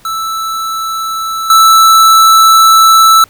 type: tone with level steps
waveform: square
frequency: 1318.5 Hz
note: E6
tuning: in tune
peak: -15 / -3 dBFS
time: 0.05-3.24 s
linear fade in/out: 2 ms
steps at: 1.5 s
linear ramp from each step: 2 ms
effects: pink hiss -44 dBFS RMS until 3.29 s